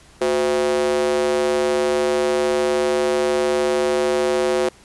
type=tone with high-pass filter; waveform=square; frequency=73.42 Hz; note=D2; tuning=in tune; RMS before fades=-19 dBFS; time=0.21-4.69 s; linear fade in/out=5 ms; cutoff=430 Hz; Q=5.6; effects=pink hiss -49 dBFS RMS until 4.84 s + resampled to 24000 Hz